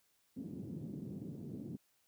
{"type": "band-pass noise", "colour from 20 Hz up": "white", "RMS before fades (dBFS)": -45, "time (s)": [0.36, 1.77], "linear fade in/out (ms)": 20, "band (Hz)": [120, 280], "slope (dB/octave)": 24, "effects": ["white hiss -75 dBFS RMS until 2.07 s"]}